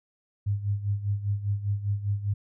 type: tone with tremolo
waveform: sine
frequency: 101.6 Hz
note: G#2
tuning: 38 cents flat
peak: -22 dBFS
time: 0.46-2.34 s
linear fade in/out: 10 ms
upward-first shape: sine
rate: 5 Hz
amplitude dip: 75%
effects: none